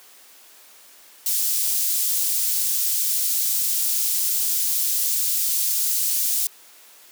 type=high-pass noise; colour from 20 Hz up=white; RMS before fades=-22 dBFS; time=1.26-6.47 s; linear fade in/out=2 ms; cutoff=5600 Hz; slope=12 dB/octave; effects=white hiss -49 dBFS RMS until 7.11 s + high-pass 300 Hz 12 dB/octave